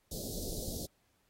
pink band-stop noise, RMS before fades -40 dBFS, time 0.11-0.86 s, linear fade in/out 5 ms, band 640 to 3900 Hz, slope 48 dB/octave, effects pink hiss -74 dBFS RMS until 1.29 s + AAC 48 kbps

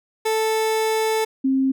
30% pulse / sine tone pair in turn, 440 / 266.3 Hz, A4 / C4, 0 / +31 cents, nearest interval major sixth, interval 869 cents, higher first, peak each -16 dBFS, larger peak neither, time 0.25-1.25 / 1.44-1.72 s, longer first, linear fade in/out 10 ms, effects none

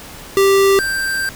square tone pair in turn, 392 / 1571.9 Hz, G4 / G6, 0 / +4 cents, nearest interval 2 octaves, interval 2404 cents, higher second, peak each -10 / -18 dBFS, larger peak first, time 0.37-0.79 / 0.79-1.29 s, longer second, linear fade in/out 0 ms, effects pink hiss -35 dBFS RMS until 1.35 s

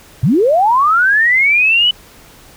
sine linear sweep, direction up, 103 to 3003 Hz, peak -8 dBFS, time 0.23-1.91 s, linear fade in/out 5 ms, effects pink hiss -42 dBFS RMS until 2.56 s

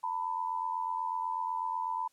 sine tone pair together, 902.9 / 991 Hz, A5 / B5, +44 / +6 cents, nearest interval major second, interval 162 cents, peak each -35 / -33 dBFS, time 0.03-2.08 s, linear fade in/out 10 ms, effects white hiss -70 dBFS RMS until 2.12 s + low-pass 11000 Hz 12 dB/octave

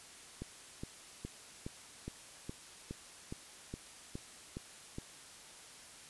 click train, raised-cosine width 3 ms, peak -28 dBFS, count 12, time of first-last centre 0.42-4.984 s, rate 2.41 Hz, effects white hiss -54 dBFS RMS until 6.09 s + resampled to 24000 Hz

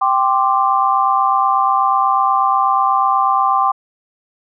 sine chord, G suspended fourth, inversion none, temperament equal, 784 / 1046.5 / 1174.7 Hz, G5 / C6 / D6, 0 / 0 / 0 cents, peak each -16 dBFS, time 0.01-3.72 s, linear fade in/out 10 ms, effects none

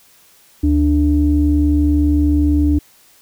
sine tone pair together, 74.34 / 294.8 Hz, D2 / D4, +22 / +7 cents, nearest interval 2 octaves, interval 2385 cents, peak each -13 dBFS, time 0.63-2.79 s, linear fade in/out 10 ms, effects tanh soft clip ceiling -3 dBFS + white hiss -50 dBFS RMS until 3.21 s

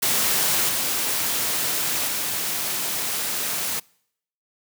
white noise with level steps, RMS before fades -21 / -24 / -26 dBFS, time 0.02-3.8 s, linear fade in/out 10 ms, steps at 0.69 / 2.07 s, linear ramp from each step 2 ms, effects noise-tail reverb RT60 0.7 s tail -26 dB re dry + high-pass 100 Hz 12 dB/octave

